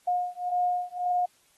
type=beating tone pair; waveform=sine; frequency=716 / 717.8 Hz; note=F5 / F5; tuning=+43 / +47 cents; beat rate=1.8 Hz; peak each=-28 dBFS; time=0.07-1.26 s; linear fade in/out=10 ms; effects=white hiss -64 dBFS RMS until 1.57 s + AAC 32 kbps